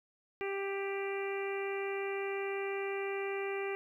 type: harmonic tone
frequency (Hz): 394.1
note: G4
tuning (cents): +9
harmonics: 1 / 2 / 3 / 4 / 5 / 6 / 7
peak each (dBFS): -35 / -44 / -47 / -49 / -45 / -44 / -49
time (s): 0.41-3.75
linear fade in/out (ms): 0
effects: 12-bit